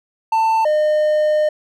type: tone pair in turn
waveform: triangle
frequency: 891 / 608.8 Hz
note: A5 / D#5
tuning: +22 / -38 cents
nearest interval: perfect fifth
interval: 660 cents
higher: first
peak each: -11 dBFS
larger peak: neither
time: 0.32-0.65 / 0.65-1.49 s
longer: second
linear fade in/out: 5 ms
effects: none